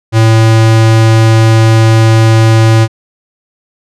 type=tone; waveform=square; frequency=112 Hz; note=A2; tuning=31 cents sharp; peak=-4 dBFS; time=0.12-2.88 s; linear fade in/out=50 ms; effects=low-pass 8000 Hz 12 dB/octave